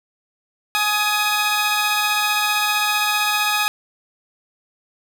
15% pulse tone pair together, 840 / 1252.3 Hz, G#5 / D#6, +19 / +11 cents, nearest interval perfect fifth, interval 692 cents, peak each -14 dBFS, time 0.75-3.68 s, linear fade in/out 0 ms, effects none

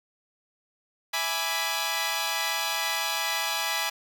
10% pulse chord, E dominant seventh, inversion none, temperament equal, 659.3 / 830.6 / 987.8 / 1174.7 Hz, E5 / G#5 / B5 / D6, 0 / 0 / 0 / 0 cents, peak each -26 / -22 / -23 / -25 dBFS, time 1.13-3.9 s, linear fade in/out 10 ms, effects none

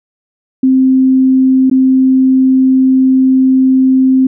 sine tone with dropouts, 261.6 Hz, C4, in tune, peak -5 dBFS, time 0.63-4.27 s, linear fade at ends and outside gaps 5 ms, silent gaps 1.699-1.712 s, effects none

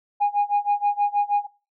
sine tone with tremolo, 820 Hz, G#5, 22 cents flat, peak -14 dBFS, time 0.2-1.47 s, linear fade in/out 20 ms, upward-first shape sine, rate 6.3 Hz, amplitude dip 95%, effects noise-tail reverb RT60 0.3 s tail -20 dB re dry + tanh soft clip ceiling -14 dBFS

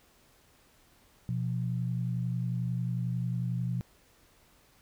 sine tone pair together, 123.47 / 174.61 Hz, B2 / F3, 0 / 0 cents, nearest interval tritone, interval 600 cents, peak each -30 / -34 dBFS, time 1.29-3.81 s, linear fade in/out 0 ms, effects pink hiss -63 dBFS RMS until 4.81 s

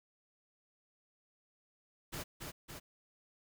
pink noise with echo, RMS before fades -42 dBFS, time 2.12-2.24 s, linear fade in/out 20 ms, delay 280 ms, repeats 2, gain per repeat -3 dB, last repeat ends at 2.8 s, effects none

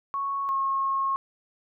sine tone pair in turn, 1106 / 1085.1 Hz, C#6 / C#6, -4 / -37 cents, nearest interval unison, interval 33 cents, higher first, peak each -26 / -23 dBFS, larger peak second, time 0.14-0.49 / 0.49-1.16 s, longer second, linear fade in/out 0 ms, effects none

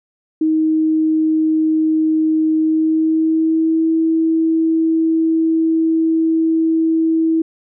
sine tone with pitch glide, 314.9 to 323.8 Hz, D#4 to E4, +21 to -31 cents, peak -12 dBFS, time 0.41-7.42 s, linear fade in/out 5 ms, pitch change +48 cents, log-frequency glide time 2.56-3.9 s, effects none

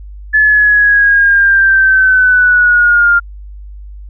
sine linear sweep, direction down, 1727 to 1396.9 Hz, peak -5 dBFS, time 0.33-3.2 s, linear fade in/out 20 ms, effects added 50 Hz sine -27 dBFS peak until 4.09 s

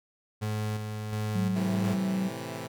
35% pulse tone with tremolo, 106.9 Hz, A2, 49 cents flat, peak -27 dBFS, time 0.41-1.95 s, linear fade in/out 20 ms, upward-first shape square, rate 1.4 Hz, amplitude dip 40%
sine tone with pitch glide, 186.9 to 190.83 Hz, F#3 to G3, +18 to -46 cents, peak -26 dBFS, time 1.35-2.29 s, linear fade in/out 10 ms, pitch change +36 cents, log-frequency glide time 1.47-1.91 s
10% pulse chord, A minor, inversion none, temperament equal, 110 / 130.81 / 164.81 Hz, A2 / C3 / E3, 0 / 0 / 0 cents, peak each -31 / -31 / -31 dBFS, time 1.55-2.68 s, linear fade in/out 20 ms
effects none

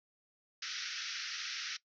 white band-pass noise, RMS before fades -41 dBFS, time 0.62-1.77 s, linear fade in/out 5 ms, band 1300 to 6000 Hz, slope 96 dB/octave, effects noise-tail reverb RT60 0.1 s tail -18 dB re dry

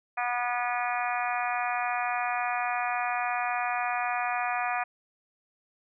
harmonic tone, 243.6 Hz, B3, 24 cents flat, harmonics 3 / 4 / 5 / 6 / 7 / 8 / 9 / 10, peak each -30 / -36 / -34 / -38 / -37 / -39 / -41 / -36 dBFS, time 0.17-4.84 s, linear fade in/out 10 ms, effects none

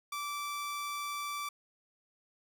sawtooth tone, 1164 Hz, D6, 16 cents flat, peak -32 dBFS, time 0.12-1.49 s, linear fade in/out 5 ms, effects none

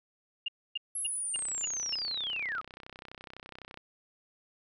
sine tone bursts, 2823 Hz, F7, 18 cents sharp, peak -30 dBFS, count 6, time 0.46-1.948 s, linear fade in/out 5 ms, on 23 ms, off 270 ms
sine linear sweep, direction down, 11180 to 1195 Hz, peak -32 dBFS, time 0.95-2.61 s, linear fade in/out 5 ms
click train, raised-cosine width 0.3 ms, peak -29 dBFS, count 78, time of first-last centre 1.36-3.774 s, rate 31.9 Hz
effects none

